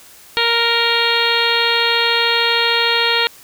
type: harmonic tone with a mistuned harmonic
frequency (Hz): 466.6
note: A#4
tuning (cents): +2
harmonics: 1 / 2 / 3 / 4 / 5 / 6 / 7 / 8 / 9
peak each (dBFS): -22 / -22 / -22 / -22 / -22 / -22 / -22 / -22 / -22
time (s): 0.37-3.27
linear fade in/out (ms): 0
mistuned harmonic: 9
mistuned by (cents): +16
effects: white hiss -43 dBFS RMS until 3.43 s